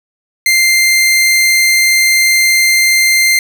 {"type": "tone", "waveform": "sawtooth", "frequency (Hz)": 2093, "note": "C7", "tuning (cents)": 0, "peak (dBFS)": -4, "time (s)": [0.46, 3.39], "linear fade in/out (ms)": 2, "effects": []}